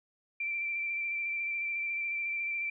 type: tone with vibrato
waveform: sine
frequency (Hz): 2349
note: D7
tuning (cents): 0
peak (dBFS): -31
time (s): 0.4-2.7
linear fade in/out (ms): 5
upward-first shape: square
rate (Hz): 14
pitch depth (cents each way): 15
effects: none